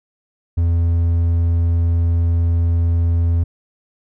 triangle tone, 84.5 Hz, E2, 43 cents sharp, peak -11 dBFS, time 0.57-3.44 s, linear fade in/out 10 ms, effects none

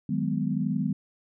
sine chord, G# minor seventh, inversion second, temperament just, 155.74 / 186.89 / 207.7 / 249.2 Hz, D#3 / F#3 / G#3 / B3, +2 / +18 / 0 / +16 cents, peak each -30 dBFS, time 0.09-0.93 s, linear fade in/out 5 ms, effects none

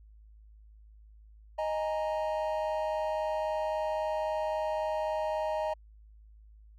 triangle chord, D# suspended fourth, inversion none, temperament just, 622.3 / 829.7 / 933.4 Hz, D#5 / G#5 / A#5, 0 / -2 / +2 cents, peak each -29 / -35 / -34 dBFS, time 1.58-5.74 s, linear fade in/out 10 ms, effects added 53 Hz sine -52 dBFS peak until 6.78 s

